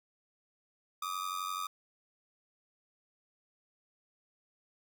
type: ring-modulated tone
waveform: 45% pulse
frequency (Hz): 1212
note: D#6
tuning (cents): -46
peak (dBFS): -32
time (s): 1.02-1.67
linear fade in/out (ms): 5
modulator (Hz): 45.9
effects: none